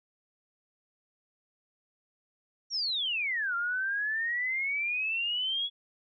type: exponential two-way sweep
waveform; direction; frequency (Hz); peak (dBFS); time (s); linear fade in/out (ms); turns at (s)
sine; down then up; 5760 to 1377 to 3388; -28; 2.7-5.7; 50; 3.55
effects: none